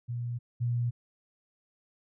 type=tone pair in turn; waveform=sine; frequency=120 / 120 Hz; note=B2 / B2; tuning=-49 / -49 cents; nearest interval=unison; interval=0 cents; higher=neither; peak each=-31 / -26 dBFS; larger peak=second; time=0.08-0.39 / 0.6-0.91 s; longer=neither; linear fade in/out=20 ms; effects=none